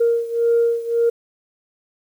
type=beating tone pair; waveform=sine; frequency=466.2 / 468 Hz; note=A#4 / A#4; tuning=0 / +7 cents; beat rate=1.8 Hz; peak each=-16 / -19 dBFS; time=0-1.1 s; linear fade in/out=10 ms; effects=tanh soft clip ceiling -9 dBFS + 8-bit